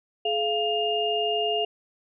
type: tone cluster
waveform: sine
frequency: 424.9 / 693 / 2824 Hz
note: G#4 / F5 / F7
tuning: +40 / -14 / +19 cents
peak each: -27 dBFS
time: 0.25-1.65 s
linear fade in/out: 5 ms
effects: none